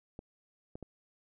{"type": "clicks", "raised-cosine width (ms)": 2, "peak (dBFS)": -30, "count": 3, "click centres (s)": [0.191, 0.755, 0.827], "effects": []}